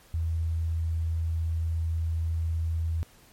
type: tone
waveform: sine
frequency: 81.9 Hz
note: E2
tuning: 11 cents flat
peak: -25 dBFS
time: 0.14-3.03 s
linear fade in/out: 0 ms
effects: pink hiss -57 dBFS RMS until 3.32 s + MP3 64 kbps